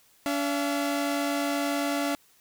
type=tone pair together; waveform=sawtooth; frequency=285.5 / 679 Hz; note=D4 / F5; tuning=-49 / -49 cents; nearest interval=octave + minor third; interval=1500 cents; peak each=-23 / -27 dBFS; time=0.26-2.15 s; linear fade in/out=0 ms; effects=white hiss -61 dBFS RMS until 2.4 s